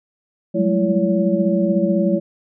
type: tone cluster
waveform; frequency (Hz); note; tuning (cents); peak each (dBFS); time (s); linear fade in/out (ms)
sine; 182.5 / 196.3 / 212.5 / 336.3 / 565; F#3 / G3 / G#3 / E4 / C#5; -24 / +3 / +40 / +35 / +33; -21; 0.54-2.2; 20
effects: none